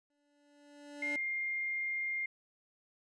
25% pulse tone with exponential growth, 290 Hz, D4, 22 cents flat, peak -35 dBFS, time 0.1-1.16 s, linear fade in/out 2 ms, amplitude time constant 230 ms
sine tone, 2115 Hz, C7, 18 cents sharp, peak -33 dBFS, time 1.02-2.26 s, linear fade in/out 5 ms
effects resampled to 22050 Hz

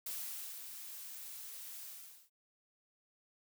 blue noise with ADSR envelope, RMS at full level -41 dBFS, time 0.06-2.3 s, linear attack 5 ms, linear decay 540 ms, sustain -7 dB, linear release 450 ms, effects none

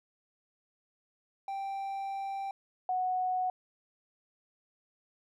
triangle / sine tone pair in turn, 784 / 738 Hz, G5 / F#5, 0 / -5 cents, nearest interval minor second, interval 105 cents, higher first, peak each -32 / -28 dBFS, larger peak second, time 1.48-2.51 / 2.89-3.5 s, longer first, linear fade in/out 2 ms, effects none

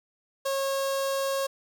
sawtooth tone with notch filter, 545 Hz, C#5, 29 cents flat, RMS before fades -28 dBFS, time 0.45-1.47 s, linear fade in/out 10 ms, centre 2100 Hz, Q 1.6, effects none

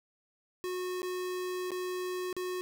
square tone with dropouts, 364.7 Hz, F#4, 25 cents flat, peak -34 dBFS, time 0.64-2.61 s, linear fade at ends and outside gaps 0 ms, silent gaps 1.019-1.03 / 1.706-1.717 / 2.328-2.366 s, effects none

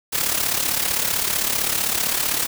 white noise with amplitude modulation, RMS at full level -19 dBFS, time 0.12-2.47 s, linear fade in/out 20 ms, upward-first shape sine, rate 35.6 Hz, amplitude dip 65%, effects none

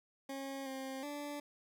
20% pulse tone with pitch steps, 272 / 265.7 / 290.8 Hz, C#4 / C4 / D4, -33 / +27 / -17 cents, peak -36 dBFS, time 0.29-1.4 s, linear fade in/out 5 ms, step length 370 ms, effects none

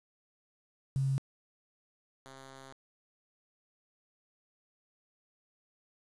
sine / 5% pulse tone pair in turn, 135.2 / 133.72 Hz, C#3 / C3, -43 / +38 cents, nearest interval unison, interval 19 cents, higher first, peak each -27 / -37 dBFS, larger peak first, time 0.96-1.18 / 2.26-2.73 s, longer second, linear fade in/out 0 ms, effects resampled to 24000 Hz + 9-bit

